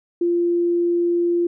sine tone, 345.8 Hz, F4, 17 cents flat, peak -16 dBFS, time 0.21-1.47 s, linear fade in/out 5 ms, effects none

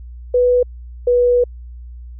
sine tone pair in turn, 493.9 / 488.8 Hz, B4 / B4, 0 / -18 cents, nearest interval unison, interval 18 cents, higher first, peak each -10 dBFS, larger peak neither, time 0.34-0.63 / 1.07-1.44 s, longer second, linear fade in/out 5 ms, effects added 60 Hz sine -31 dBFS peak until 2.19 s

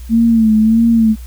sine tone with vibrato, 223.8 Hz, A3, 30 cents sharp, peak -7 dBFS, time 0.09-1.16 s, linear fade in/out 50 ms, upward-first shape sine, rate 1.6 Hz, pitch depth 61 cents each way, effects added 60 Hz sine -27 dBFS peak until 1.26 s + white hiss -44 dBFS RMS until 1.26 s

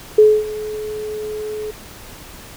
sine tone with ADSR envelope, 427.1 Hz, G#4, 48 cents sharp, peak -4 dBFS, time 0.18-1.71 s, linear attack 7 ms, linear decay 250 ms, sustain -19 dB, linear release 6 ms, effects pink hiss -38 dBFS RMS until 2.56 s

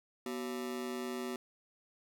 40% pulse ring-modulated tone, 311.1 Hz, D#4, in tune, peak -33 dBFS, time 0.26-1.36 s, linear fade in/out 2 ms, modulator 67.2 Hz, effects none

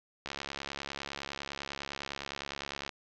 click train, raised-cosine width 0.2 ms, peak -19 dBFS, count 185, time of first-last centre 0.26-2.892 s, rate 69.9 Hz, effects low-pass 5000 Hz 12 dB/octave + 10-bit

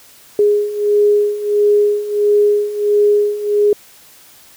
sine beating tone pair, 413.1 / 414.6 Hz, G#4 / G#4, -9 / -3 cents, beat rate 1.5 Hz, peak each -16 / -12 dBFS, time 0.39-3.73 s, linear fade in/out 2 ms, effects white hiss -44 dBFS RMS until 4.56 s

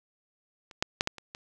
clicks, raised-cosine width 0.2 ms, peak -30 / -8 / -7 / -10 / -26 / -23 dBFS, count 6, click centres 0.712 / 0.825 / 1.009 / 1.074 / 1.183 / 1.349 s, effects none

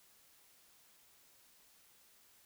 silence, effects white hiss -66 dBFS RMS until 2.45 s

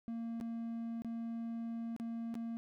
triangle tone with dropouts, 230.2 Hz, A#3, 22 cents flat, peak -36 dBFS, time 0.08-2.57 s, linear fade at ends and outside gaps 0 ms, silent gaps 0.401-0.411 / 1.02-1.047 / 1.964-1.999 / 2.342-2.353 s, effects none

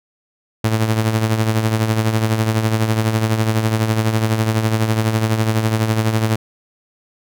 sawtooth tone with tremolo, 110.5 Hz, A2, 8 cents sharp, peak -8 dBFS, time 0.64-6.36 s, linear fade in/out 5 ms, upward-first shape triangle, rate 12 Hz, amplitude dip 65%, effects none

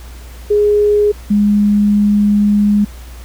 sine tone pair in turn, 415.3 / 206.3 Hz, G#4 / G#3, 0 / -11 cents, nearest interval octave, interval 1211 cents, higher first, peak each -8 dBFS, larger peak neither, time 0.5-1.12 / 1.3-2.85 s, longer second, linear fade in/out 10 ms, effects added 60 Hz sine -30 dBFS peak until 3.24 s + pink hiss -40 dBFS RMS until 3.24 s

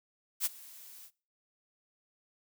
blue noise with ADSR envelope, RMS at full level -28 dBFS, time 0.4-1.11 s, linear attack 55 ms, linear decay 23 ms, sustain -23 dB, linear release 62 ms, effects noise-tail reverb RT60 0.4 s tail -23 dB re dry

